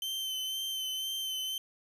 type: tone with vibrato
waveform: 40% pulse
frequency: 3087 Hz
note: G7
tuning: 27 cents flat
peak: -32 dBFS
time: 0.02-1.58 s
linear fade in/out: 2 ms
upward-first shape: sine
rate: 2 Hz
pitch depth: 25 cents each way
effects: 10-bit